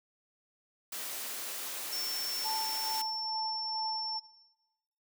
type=noise; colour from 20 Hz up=white; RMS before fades=-39 dBFS; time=0.92-3.02 s; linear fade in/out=5 ms
type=tone; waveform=sine; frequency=5410 Hz; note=E8; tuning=44 cents sharp; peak=-34 dBFS; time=1.92-4.2 s; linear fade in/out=10 ms
type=tone with tremolo; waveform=sine; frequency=880 Hz; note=A5; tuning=in tune; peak=-33 dBFS; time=2.44-4.19 s; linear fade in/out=20 ms; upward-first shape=sine; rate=2.3 Hz; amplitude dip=50%
effects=noise-tail reverb RT60 1.0 s tail -18 dB re dry + high-pass 300 Hz 12 dB/octave